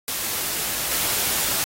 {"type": "noise with level steps", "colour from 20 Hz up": "white", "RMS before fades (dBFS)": [-26, -23], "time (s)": [0.08, 1.64], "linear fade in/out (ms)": 0, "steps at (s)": 0.91, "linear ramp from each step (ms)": 5, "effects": ["AAC 48 kbps"]}